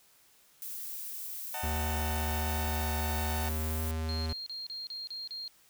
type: noise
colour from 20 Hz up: violet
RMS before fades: -40 dBFS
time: 0.62-3.91 s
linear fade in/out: 0 ms
type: chord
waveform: sawtooth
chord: D# diminished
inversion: none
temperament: just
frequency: 622.3 / 746.7 / 896 Hz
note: D#5 / F#5 / A5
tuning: 0 / +16 / +31 cents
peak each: -41 / -36 / -36 dBFS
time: 1.54-3.49 s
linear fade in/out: 2 ms
type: tone with pitch glide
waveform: square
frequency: 76.6 to 79.76 Hz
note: D#2 to D#2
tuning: -27 to +43 cents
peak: -32 dBFS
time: 1.63-4.33 s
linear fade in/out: 5 ms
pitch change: +70 cents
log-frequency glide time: 3.27-3.87 s
type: tone bursts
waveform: sine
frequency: 4217 Hz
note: C8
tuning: 13 cents sharp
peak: -37 dBFS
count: 7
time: 4.09-5.478 s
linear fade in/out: 0 ms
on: 170 ms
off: 33 ms
effects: white hiss -63 dBFS RMS until 5.69 s